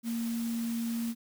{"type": "tone in noise", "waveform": "sine", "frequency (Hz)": 231.5, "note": "A#3", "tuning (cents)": -12, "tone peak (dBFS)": -30, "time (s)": [0.03, 1.15], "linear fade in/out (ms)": 50, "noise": "white", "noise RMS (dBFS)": -45, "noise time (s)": [0.03, 1.15], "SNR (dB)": 12, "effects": []}